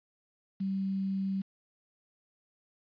sine tone with quantisation, 193.3 Hz, G3, 24 cents flat, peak -29 dBFS, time 0.6-1.42 s, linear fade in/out 10 ms, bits 9, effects resampled to 11025 Hz

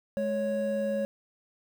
triangle tone pair together, 210.8 / 554.4 Hz, G#3 / C#5, +26 / 0 cents, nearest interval octave + perfect fourth, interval 1674 cents, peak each -30 / -26 dBFS, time 0.17-1.05 s, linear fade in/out 0 ms, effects 9-bit

